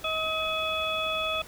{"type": "harmonic tone with a mistuned harmonic", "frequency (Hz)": 636, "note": "D#5", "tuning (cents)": 38, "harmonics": [1, 2, 4, 5], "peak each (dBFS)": [-32, -32, -32, -32], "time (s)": [0.04, 1.42], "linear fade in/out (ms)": 5, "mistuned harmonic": 5, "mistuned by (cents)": 120, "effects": ["added 66 Hz sine -52 dBFS peak until 1.47 s", "pink hiss -47 dBFS RMS until 1.47 s"]}